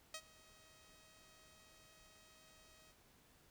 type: tone with ADSR envelope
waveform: 5% pulse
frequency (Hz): 633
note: D#5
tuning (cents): +30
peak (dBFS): -32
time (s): 0.14-2.95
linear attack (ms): 3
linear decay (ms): 63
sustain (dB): -22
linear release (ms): 55
effects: pink hiss -69 dBFS RMS until 3.5 s